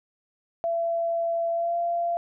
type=tone with pitch glide; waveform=sine; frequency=673 to 686.7 Hz; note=E5 to F5; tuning=+36 to -29 cents; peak=-23 dBFS; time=0.64-2.17 s; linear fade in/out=0 ms; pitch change=+35 cents; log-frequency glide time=1.51-1.76 s; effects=none